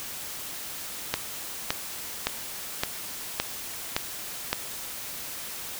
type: click train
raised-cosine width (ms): 0.2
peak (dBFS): -6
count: 7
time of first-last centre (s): 1.14-4.53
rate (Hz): 1.77
effects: white hiss -37 dBFS RMS until 5.79 s